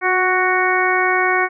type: harmonic tone with a mistuned harmonic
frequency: 370 Hz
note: F#4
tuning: in tune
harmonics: 1 / 2 / 3 / 4 / 5 / 6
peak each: -21 / -21 / -21 / -21 / -21 / -21 dBFS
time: 0.01-1.49 s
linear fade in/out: 50 ms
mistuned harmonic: 1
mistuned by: -23 cents
effects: none